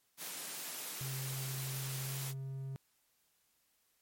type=high-pass noise; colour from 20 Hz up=white; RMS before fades=-43 dBFS; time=0.17-2.34 s; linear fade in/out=50 ms; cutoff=140 Hz; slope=96 dB/octave
type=tone with pitch glide; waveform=triangle; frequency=133 to 134.55 Hz; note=C3 to C3; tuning=+29 to +49 cents; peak=-37 dBFS; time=1.01-2.76 s; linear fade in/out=0 ms; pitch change=+20 cents; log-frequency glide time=2.03-2.17 s
effects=white hiss -75 dBFS RMS until 4.01 s + MP3 64 kbps